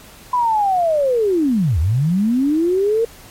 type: linear two-way sweep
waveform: sine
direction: down then up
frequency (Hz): 1008 to 71.3 to 467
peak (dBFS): -13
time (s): 0.33-3.05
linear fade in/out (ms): 5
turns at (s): 1.79
effects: pink hiss -42 dBFS RMS until 3.3 s + MP3 64 kbps